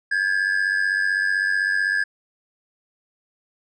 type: ring-modulated tone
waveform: triangle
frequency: 1661.2 Hz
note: G#6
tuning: in tune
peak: -14 dBFS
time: 0.11-2.04 s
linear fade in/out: 10 ms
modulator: 47.9 Hz
effects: resampled to 24000 Hz